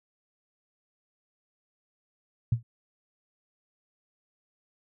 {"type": "tone with exponential decay", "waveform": "sine", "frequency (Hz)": 116.54, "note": "A#2", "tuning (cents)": 0, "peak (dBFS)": -17, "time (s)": [2.52, 2.63], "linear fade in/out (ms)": 5, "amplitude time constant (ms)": 23, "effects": []}